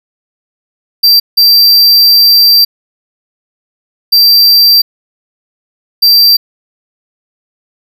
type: tone bursts at uneven times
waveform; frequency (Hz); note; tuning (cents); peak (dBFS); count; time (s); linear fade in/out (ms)
square; 4699; D8; 0; -3; 4; 1.03-1.2 / 1.37-2.65 / 4.12-4.82 / 6.02-6.37; 10
effects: none